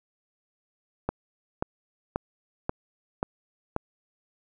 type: click train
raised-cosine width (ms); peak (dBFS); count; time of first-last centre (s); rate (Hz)
1; -12; 6; 1.09-3.764; 1.87
effects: none